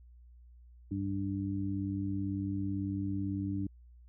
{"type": "harmonic tone", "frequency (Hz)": 98, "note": "G2", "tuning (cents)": 0, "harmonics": [1, 2, 3], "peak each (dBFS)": [-36, -38, -35], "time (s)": [0.91, 3.67], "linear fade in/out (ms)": 5, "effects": ["added 60 Hz sine -53 dBFS peak until 4.08 s"]}